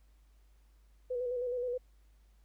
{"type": "tone with vibrato", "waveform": "sine", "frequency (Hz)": 493.9, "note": "B4", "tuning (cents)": 0, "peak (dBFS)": -32, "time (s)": [1.1, 1.78], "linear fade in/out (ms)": 10, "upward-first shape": "square", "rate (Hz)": 9.5, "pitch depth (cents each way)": 35, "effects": ["added 51 Hz sine -60 dBFS peak until 2.44 s", "pink hiss -75 dBFS RMS until 2.44 s"]}